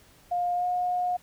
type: tone with pitch glide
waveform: sine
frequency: 708 to 719.1 Hz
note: F5 to F#5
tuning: +23 to -50 cents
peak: -24 dBFS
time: 0.31-1.17 s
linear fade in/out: 10 ms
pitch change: +27 cents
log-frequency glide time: 0.55-0.66 s
effects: pink hiss -57 dBFS RMS until 1.22 s